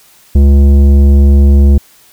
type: tone with tanh clipping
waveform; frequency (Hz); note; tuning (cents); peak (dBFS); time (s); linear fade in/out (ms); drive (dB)
sine; 70.1; C#2; +20; -4; 0.35-1.78; 5; 12
effects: white hiss -44 dBFS RMS until 2.12 s